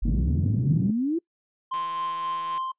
sine exponential sweep, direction up, 44.27 to 349.2 Hz, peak -22 dBFS, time 0.02-1.19 s, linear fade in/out 10 ms
pink band-pass noise, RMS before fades -27 dBFS, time 0.05-0.91 s, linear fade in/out 5 ms, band 120 to 230 Hz, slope 24 dB/octave
triangle tone with tremolo, 1046.5 Hz, C6, in tune, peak -24 dBFS, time 1.71-2.72 s, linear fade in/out 10 ms, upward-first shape sine, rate 3.8 Hz, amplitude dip 30%
click train, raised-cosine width 0.2 ms, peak -25 dBFS, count 140, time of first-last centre 1.74-2.577 s, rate 166 Hz
effects noise-tail reverb RT60 0.1 s tail -25 dB re dry + resampled to 8000 Hz

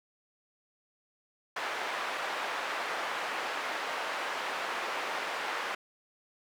white band-pass noise, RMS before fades -35 dBFS, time 1.56-5.75 s, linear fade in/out 5 ms, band 550 to 1700 Hz, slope 12 dB/octave, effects none

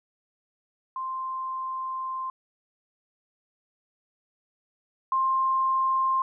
sine tone pair in turn, 1046.5 / 1055.6 Hz, C6 / C6, 0 / +15 cents, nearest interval unison, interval 15 cents, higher second, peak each -29 / -21 dBFS, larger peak second, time 0.96-2.3 / 5.12-6.22 s, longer first, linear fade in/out 2 ms, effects none

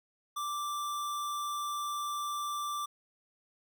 square tone, 1174.7 Hz, D6, in tune, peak -34 dBFS, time 0.36-2.86 s, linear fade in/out 10 ms, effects none

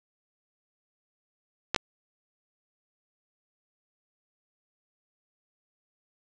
clicks, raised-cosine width 0.2 ms, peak -7 dBFS, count 2, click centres 1.746 / 1.762 s, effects low-pass 7000 Hz 12 dB/octave

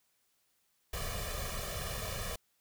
pink noise with comb filter, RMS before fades -38 dBFS, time 0.93-2.36 s, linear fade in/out 5 ms, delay 1.7 ms, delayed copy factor +1, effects white hiss -75 dBFS RMS until 2.6 s

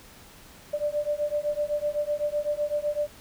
sine beating tone pair, 587.3 / 595.2 Hz, D5 / D5, 0 / +23 cents, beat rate 7.9 Hz, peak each -28 dBFS, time 0.73-3.08 s, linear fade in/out 10 ms, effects pink hiss -50 dBFS RMS until 3.2 s

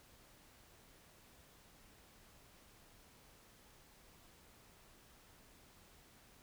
silence, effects pink hiss -64 dBFS RMS until 6.42 s

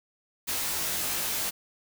white noise with comb filter, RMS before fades -30 dBFS, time 0.47-1.51 s, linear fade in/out 20 ms, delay 18 ms, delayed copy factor -0.95, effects none

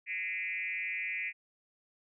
sine tone with frequency modulation, 2217 Hz, C#7, in tune, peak -33 dBFS, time 0.06-1.33 s, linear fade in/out 50 ms, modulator 179 Hz, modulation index 1.7, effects none

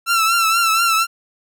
sawtooth tone with vibrato, 1344 Hz, E6, 33 cents sharp, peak -10 dBFS, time 0.06-1.07 s, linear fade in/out 50 ms, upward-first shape triangle, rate 4.2 Hz, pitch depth 64 cents each way, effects none

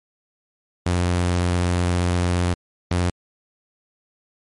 sawtooth tone bursts at uneven times, 88.5 Hz, F2, 23 cents sharp, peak -14 dBFS, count 2, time 0.86-2.54 / 2.91-3.1 s, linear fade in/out 5 ms, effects MP3 48 kbps

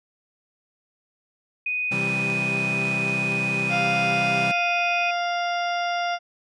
sine tone, 2489 Hz, D#7, in tune, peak -23 dBFS, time 1.66-5.11 s, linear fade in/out 5 ms
sawtooth chord, C major, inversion none, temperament equal with one note detuned, 131.95 / 164.81 / 196 Hz, C3 / E3 / G3, +15 / 0 / 0 cents, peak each -27 / -29 / -26 dBFS, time 1.91-4.52 s, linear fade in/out 10 ms
harmonic tone, 698.5 Hz, F5, in tune, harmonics 1 / 2 / 3 / 4 / 5 / 7 / 8, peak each -24 / -30 / -34 / -36 / -38 / -41 / -42 dBFS, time 3.69-6.19 s, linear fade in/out 50 ms
effects resampled to 22050 Hz

